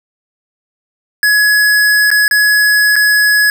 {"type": "tone with dropouts", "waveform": "square", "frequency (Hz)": 1686, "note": "G#6", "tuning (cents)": 26, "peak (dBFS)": -8, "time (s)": [1.23, 3.5], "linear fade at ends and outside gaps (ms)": 1, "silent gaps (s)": [[2.104, 2.114], [2.28, 2.311], [2.957, 2.963]], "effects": []}